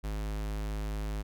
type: tone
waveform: square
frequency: 52.3 Hz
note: G#1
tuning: 13 cents sharp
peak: -33 dBFS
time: 0.03-1.23 s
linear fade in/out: 20 ms
effects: none